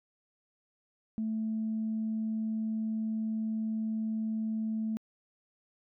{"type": "tone", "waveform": "sine", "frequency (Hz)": 220, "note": "A3", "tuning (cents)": 0, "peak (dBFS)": -29, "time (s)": [1.18, 4.97], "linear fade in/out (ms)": 0, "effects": ["tanh soft clip ceiling -25 dBFS"]}